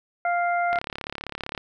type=harmonic tone; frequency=698.5 Hz; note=F5; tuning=in tune; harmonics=1 / 2 / 3; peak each=-22 / -28 / -32 dBFS; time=0.25-0.79 s; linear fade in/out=2 ms
type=click train; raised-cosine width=0.3 ms; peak=-15 dBFS; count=31; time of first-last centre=0.73-1.577 s; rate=35.4 Hz
effects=none